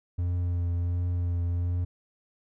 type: tone with vibrato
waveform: triangle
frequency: 87.5 Hz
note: F2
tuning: 4 cents sharp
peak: -23 dBFS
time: 0.18-1.85 s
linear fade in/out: 10 ms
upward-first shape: triangle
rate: 1.4 Hz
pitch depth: 22 cents each way
effects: none